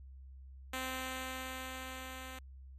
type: tone with level ramp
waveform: 5% pulse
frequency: 259.6 Hz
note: C4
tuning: 13 cents flat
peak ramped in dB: -25 to -34 dBFS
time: 0.73-2.39 s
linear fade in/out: 5 ms
effects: added 66 Hz sine -49 dBFS peak until 2.78 s + MP3 64 kbps